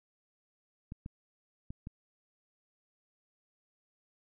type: clicks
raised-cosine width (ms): 5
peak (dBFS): -29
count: 4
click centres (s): 0.921 / 1.061 / 1.705 / 1.871
effects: none